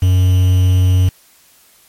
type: tone with quantisation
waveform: triangle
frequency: 92 Hz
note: F#2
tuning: 9 cents flat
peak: -6 dBFS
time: 0.02-1.09 s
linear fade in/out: 5 ms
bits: 5
effects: white hiss -49 dBFS RMS until 1.88 s + MP3 64 kbps